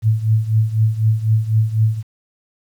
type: tone with tremolo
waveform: sine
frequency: 110 Hz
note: A2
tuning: in tune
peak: -9 dBFS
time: 0.02-2.03 s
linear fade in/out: 50 ms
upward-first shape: triangle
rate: 4 Hz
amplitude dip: 85%
effects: 8-bit